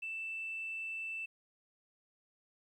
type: tone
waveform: sine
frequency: 2655 Hz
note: E7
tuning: 12 cents sharp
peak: -37 dBFS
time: 0.02-1.26 s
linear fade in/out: 10 ms
effects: tanh soft clip ceiling -33 dBFS + 12-bit